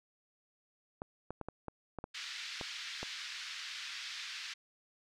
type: clicks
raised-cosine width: 1 ms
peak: -26 dBFS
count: 9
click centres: 1.019 / 1.306 / 1.413 / 1.486 / 1.683 / 1.987 / 2.041 / 2.612 / 3.03 s
type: band-pass noise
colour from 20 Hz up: white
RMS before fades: -44 dBFS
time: 2.14-4.54 s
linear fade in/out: 10 ms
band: 1500 to 4900 Hz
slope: 24 dB/octave
effects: none